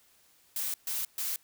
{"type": "noise bursts", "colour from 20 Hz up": "blue", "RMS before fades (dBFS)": -33, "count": 3, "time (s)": [0.56, 1.36], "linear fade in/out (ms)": 2, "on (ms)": 180, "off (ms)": 130, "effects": ["white hiss -64 dBFS RMS until 1.43 s"]}